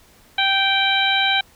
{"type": "harmonic tone", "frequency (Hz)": 781, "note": "G5", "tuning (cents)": -7, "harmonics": [1, 2, 3, 4, 5], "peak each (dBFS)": [-22, -22, -22, -22, -22], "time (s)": [0.38, 1.41], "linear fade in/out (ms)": 5, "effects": ["pink hiss -52 dBFS RMS until 1.55 s"]}